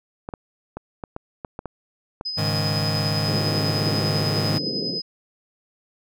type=clicks; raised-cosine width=1 ms; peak=-17 dBFS; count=9; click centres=0.289 / 0.338 / 0.77 / 1.038 / 1.164 / 1.448 / 1.591 / 1.657 / 2.211 s
type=tone with tremolo; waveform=sine; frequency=5030 Hz; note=D#8; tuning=18 cents sharp; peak=-24 dBFS; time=2.25-5.02 s; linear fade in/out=10 ms; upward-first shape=sine; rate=10 Hz; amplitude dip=40%
type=chord; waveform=sawtooth; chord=Ab suspended fourth; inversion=none; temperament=just; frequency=103.83 / 138.43 / 155.74 Hz; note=Ab2 / Db3 / Eb3; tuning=0 / -2 / +2 cents; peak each=-21 / -25 / -21 dBFS; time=2.37-4.59 s; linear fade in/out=20 ms
type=band-pass noise; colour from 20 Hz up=white; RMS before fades=-30 dBFS; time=3.25-5.01 s; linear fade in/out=50 ms; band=130 to 490 Hz; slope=48 dB/octave
effects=none